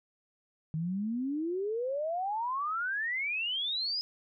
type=exponential sweep; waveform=sine; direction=up; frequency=153.4 to 5100 Hz; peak=-30 dBFS; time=0.74-4.01 s; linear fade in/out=0 ms; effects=none